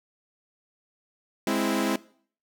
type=chord; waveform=sawtooth; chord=Ab augmented; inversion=none; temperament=equal; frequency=207.7 / 261.6 / 329.6 Hz; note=Ab3 / C4 / E4; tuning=0 / 0 / 0 cents; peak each=-24 dBFS; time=1.47-1.96 s; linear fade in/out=2 ms; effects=noise-tail reverb RT60 0.5 s tail -20 dB re dry